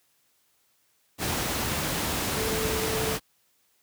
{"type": "tone in noise", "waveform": "sine", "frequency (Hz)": 440, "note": "A4", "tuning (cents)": 0, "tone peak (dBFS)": -30, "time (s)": [2.35, 3.18], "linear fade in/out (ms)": 50, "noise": "pink", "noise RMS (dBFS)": -28, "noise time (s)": [1.18, 3.2], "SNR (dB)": -5, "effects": ["white hiss -68 dBFS RMS until 3.82 s", "high-pass 60 Hz 12 dB/octave"]}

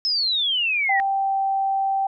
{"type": "exponential sweep", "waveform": "sine", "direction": "down", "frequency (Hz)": [5274, 1863], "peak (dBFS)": -19, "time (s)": [0.05, 1], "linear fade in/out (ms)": 0}
{"type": "tone with pitch glide", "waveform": "sine", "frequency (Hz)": [784, 779.5], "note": ["G5", "G5"], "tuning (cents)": [0, -10], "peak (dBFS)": -19, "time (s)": [0.89, 2.07], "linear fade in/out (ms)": 5, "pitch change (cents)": -10, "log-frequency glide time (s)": [1.01, 1.37]}
{"effects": []}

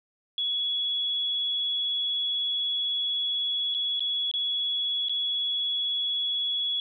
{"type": "tone with dropouts", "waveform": "sine", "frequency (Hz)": 3371, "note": "G#7", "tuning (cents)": 25, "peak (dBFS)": -25, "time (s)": [0.38, 6.8], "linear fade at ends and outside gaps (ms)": 1, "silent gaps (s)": [[3.742, 3.747], [3.995, 4.005], [4.314, 4.338], [5.085, 5.095]], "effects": []}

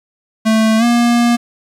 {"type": "tone with pitch glide", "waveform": "square", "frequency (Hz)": [220.4, 237.6], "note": ["A3", "A#3"], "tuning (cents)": [3, 33], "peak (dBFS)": -10, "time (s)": [0.45, 1.37], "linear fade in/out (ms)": 20, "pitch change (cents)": 130, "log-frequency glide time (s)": [0.78, 0.84], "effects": ["low-pass 10000 Hz 12 dB/octave", "7-bit"]}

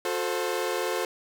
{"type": "chord", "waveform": "sawtooth", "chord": "F# diminished", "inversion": "none", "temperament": "equal with one note detuned", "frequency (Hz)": [360.9, 440, 523.3], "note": ["F#4", "A4", "C5"], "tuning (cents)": [-43, 0, 0], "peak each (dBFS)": -27, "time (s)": [0.05, 1.05], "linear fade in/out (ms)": 2, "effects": []}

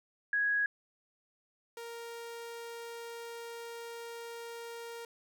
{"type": "tone pair in turn", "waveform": ["sine", "sawtooth"], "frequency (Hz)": [1661.2, 466.2], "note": ["G#6", "A#4"], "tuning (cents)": [0, 0], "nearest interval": "octave + minor seventh", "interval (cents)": 2200, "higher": "first", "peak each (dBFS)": [-27, -38], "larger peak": "first", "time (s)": [[0.33, 0.66], [1.77, 5.05]], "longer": "second", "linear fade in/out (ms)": 2, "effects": []}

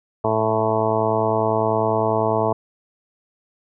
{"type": "harmonic tone with a mistuned harmonic", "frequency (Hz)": 110, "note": "A2", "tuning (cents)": 0, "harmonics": [1, 2, 3, 4, 5, 6, 7, 8, 9, 10], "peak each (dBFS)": [-27, -29, -29, -23, -30, -22, -31, -25, -28, -30], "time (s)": [0.24, 2.53], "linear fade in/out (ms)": 5, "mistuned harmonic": 1, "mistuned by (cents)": 23, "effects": []}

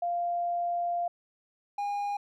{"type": "tone pair in turn", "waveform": ["sine", "triangle"], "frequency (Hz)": [696, 813.9], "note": ["F5", "G#5"], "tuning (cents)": [-6, -35], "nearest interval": "minor third", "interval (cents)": 271, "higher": "second", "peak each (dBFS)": -27, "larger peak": "neither", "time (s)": [[0.02, 1.08], [1.78, 2.17]], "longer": "first", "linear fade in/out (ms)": 5, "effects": []}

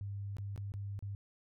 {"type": "tone with dropouts", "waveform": "sine", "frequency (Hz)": 100, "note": "G2", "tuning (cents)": 35, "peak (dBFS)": -38, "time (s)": [0.01, 1.15], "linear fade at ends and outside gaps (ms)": 0, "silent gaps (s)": [[0.368, 0.384], [0.561, 0.577], [0.72, 0.739], [0.991, 1.025]], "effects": []}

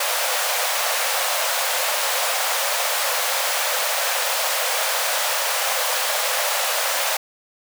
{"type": "high-pass noise", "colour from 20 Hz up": "pink", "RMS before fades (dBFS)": -22, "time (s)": [0, 7.17], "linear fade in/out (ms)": 5, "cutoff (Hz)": 500, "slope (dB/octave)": 96, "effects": []}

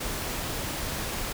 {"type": "noise", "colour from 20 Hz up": "pink", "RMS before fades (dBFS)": -32, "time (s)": [0, 1.33], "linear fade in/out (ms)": 10, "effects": []}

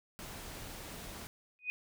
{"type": "noise", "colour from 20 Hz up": "pink", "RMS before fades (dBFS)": -46, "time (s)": [0.19, 1.27], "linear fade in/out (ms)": 0}
{"type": "tone with exponential growth", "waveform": "sine", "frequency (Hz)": 2489, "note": "D#7", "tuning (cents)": 0, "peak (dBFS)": -29, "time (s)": [1.59, 1.7], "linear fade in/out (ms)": 0, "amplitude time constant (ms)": 23}
{"effects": []}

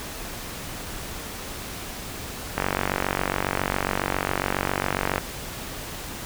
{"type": "click train", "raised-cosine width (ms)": 0.5, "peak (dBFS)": -7, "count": 124, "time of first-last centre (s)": [2.58, 5.18], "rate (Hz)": 47.3, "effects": ["pink hiss -35 dBFS RMS until 6.25 s"]}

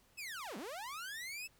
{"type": "linear two-way sweep", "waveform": "sawtooth", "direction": "down then up", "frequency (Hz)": [2663, 178.9, 2663], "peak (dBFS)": -39, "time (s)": [0.17, 1.48], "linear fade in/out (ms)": 20, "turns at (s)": 0.57, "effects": ["pink hiss -69 dBFS RMS until 1.59 s"]}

